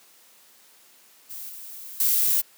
violet noise with level steps, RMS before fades -37 / -40 / -21 dBFS, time 1.29-2.42 s, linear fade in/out 20 ms, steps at 1.49 / 2 s, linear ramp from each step 2 ms, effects white hiss -55 dBFS RMS until 2.57 s + high-pass 200 Hz 12 dB/octave

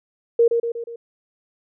sine tone with echo, 466.9 Hz, A#4, 3 cents sharp, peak -11 dBFS, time 0.39-0.48 s, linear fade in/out 5 ms, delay 120 ms, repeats 4, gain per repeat -5 dB, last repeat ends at 0.96 s, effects none

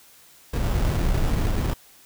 brown noise with sample-and-hold, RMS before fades -22 dBFS, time 0.53-1.74 s, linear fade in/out 10 ms, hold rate 2100 Hz, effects white hiss -52 dBFS RMS until 2.05 s

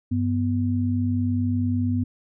sine tone pair together, 98 / 246.9 Hz, G2 / B3, 0 / 0 cents, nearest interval octave + major third, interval 1600 cents, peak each -23 dBFS, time 0.11-2.04 s, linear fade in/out 10 ms, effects none

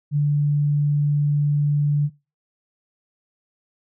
sine tone, 146.1 Hz, D3, 9 cents flat, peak -16 dBFS, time 0.11-2.1 s, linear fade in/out 50 ms, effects noise-tail reverb RT60 0.3 s tail -23 dB re dry

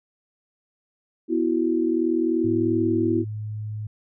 sine chord, B suspended fourth, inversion none, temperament equal, 246.9 / 329.6 / 370 Hz, B3 / E4 / F#4, 0 / 0 / 0 cents, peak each -26 / -21 / -26 dBFS, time 1.28-3.25 s, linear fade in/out 50 ms
sine tone with pitch glide, 109.6 to 106.79 Hz, A2 to G#2, -6 to +49 cents, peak -28 dBFS, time 2.44-3.87 s, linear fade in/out 5 ms, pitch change -45 cents, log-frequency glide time 2.71-2.81 s
effects none

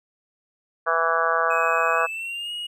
harmonic tone, 164.81 Hz, E3, in tune, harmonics 3 / 4 / 5 / 6 / 7 / 8 / 9 / 10, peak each -28 / -26 / -31 / -31 / -23 / -29 / -26 / -30 dBFS, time 0.86-2.07 s, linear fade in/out 20 ms
triangle tone with pitch glide, 2540 to 2884 Hz, D#7 to F#7, +35 to -45 cents, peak -27 dBFS, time 1.5-2.67 s, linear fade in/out 10 ms, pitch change +220 cents, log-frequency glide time 1.94-2.52 s
effects none

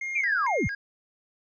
triangle tone with vibrato, 1864.7 Hz, A#6, in tune, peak -28 dBFS, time 0.01-0.75 s, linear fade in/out 5 ms, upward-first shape square, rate 2.2 Hz, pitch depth 230 cents each way
sine linear sweep, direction down, 2458 to 35.83 Hz, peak -23 dBFS, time 0.15-0.68 s, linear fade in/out 10 ms
effects resampled to 16000 Hz

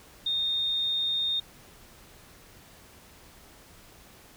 sine tone, 3670 Hz, A#7, 28 cents flat, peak -25 dBFS, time 0.26-1.4 s, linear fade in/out 5 ms, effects pink hiss -53 dBFS RMS until 4.36 s

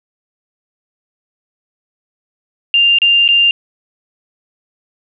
sine tone with dropouts, 2794 Hz, F7, in tune, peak -7 dBFS, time 2.74-3.51 s, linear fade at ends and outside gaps 1 ms, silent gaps 2.986-3.018 / 3.279-3.288 s, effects none

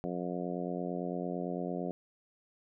harmonic tone, 88.9 Hz, F2, 31 cents sharp, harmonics 2 / 3 / 4 / 5 / 6 / 7 / 8, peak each -38 / -40 / -41 / -42 / -43 / -43 / -44 dBFS, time 0.04-1.91 s, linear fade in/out 0 ms, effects none

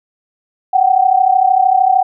sine tone pair together, 740 / 773.2 Hz, F#5 / G5, 0 / -24 cents, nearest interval minor second, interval 76 cents, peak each -11 dBFS, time 0.73-2.03 s, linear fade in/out 10 ms, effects none

